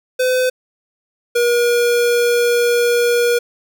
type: tone pair in turn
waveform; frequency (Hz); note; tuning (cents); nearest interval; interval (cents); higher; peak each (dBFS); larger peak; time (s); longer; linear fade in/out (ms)
square; 508 / 478.6; B4 / A#4; +49 / +46; minor second; 103; first; -14 / -13; second; 0.19-0.5 / 1.35-3.39; second; 10
effects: none